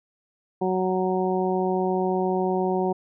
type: harmonic tone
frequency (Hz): 185.7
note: F#3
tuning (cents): +7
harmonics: 1 / 2 / 3 / 4 / 5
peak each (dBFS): -27 / -24 / -32 / -28 / -32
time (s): 0.61-2.93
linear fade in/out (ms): 10
effects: none